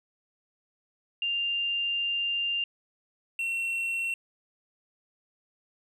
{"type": "tone pair in turn", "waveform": ["sine", "triangle"], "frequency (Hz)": [2794, 2719], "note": ["F7", "F7"], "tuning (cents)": [0, -47], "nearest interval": "unison", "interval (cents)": 47, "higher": "first", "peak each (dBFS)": -26, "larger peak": "neither", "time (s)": [[1.22, 2.64], [3.39, 4.14]], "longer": "first", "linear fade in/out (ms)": 2, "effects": []}